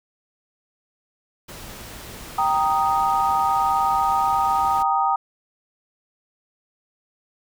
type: noise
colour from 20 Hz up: pink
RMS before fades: -38 dBFS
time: 1.48-4.83 s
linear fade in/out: 10 ms
type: chord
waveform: sine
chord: Eb major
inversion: first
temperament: equal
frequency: 784 / 932.3 / 1244.5 Hz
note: G5 / Bb5 / Eb6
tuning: 0 / 0 / 0 cents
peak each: -21 / -22 / -22 dBFS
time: 2.38-5.16 s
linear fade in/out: 5 ms
effects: none